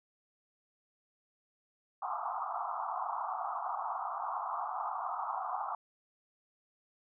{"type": "band-pass noise", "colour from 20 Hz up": "pink", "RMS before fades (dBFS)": -37, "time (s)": [2.02, 5.75], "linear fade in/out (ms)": 5, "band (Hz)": [700, 1300], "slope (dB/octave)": 96, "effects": []}